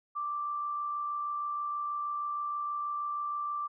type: tone with amplitude modulation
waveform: sine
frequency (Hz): 1174.7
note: D6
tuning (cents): 0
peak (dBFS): -30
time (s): 0.15-3.68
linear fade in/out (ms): 20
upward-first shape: sine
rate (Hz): 66.3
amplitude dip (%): 30
effects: none